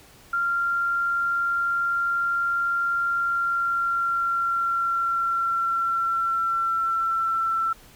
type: tone with pitch glide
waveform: sine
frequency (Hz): 1386 to 1340.3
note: F6 to E6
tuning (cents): -14 to +28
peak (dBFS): -21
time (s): 0.33-7.73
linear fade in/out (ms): 5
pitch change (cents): -58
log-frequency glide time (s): 3.06-7.55
effects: pink hiss -51 dBFS RMS until 7.95 s